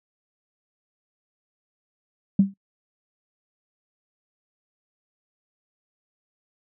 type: tone with exponential decay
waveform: sine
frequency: 196 Hz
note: G3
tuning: in tune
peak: -9 dBFS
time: 2.39-2.54 s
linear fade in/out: 5 ms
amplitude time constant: 31 ms
effects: noise-tail reverb RT60 0.1 s tail -23 dB re dry + tanh soft clip ceiling -5 dBFS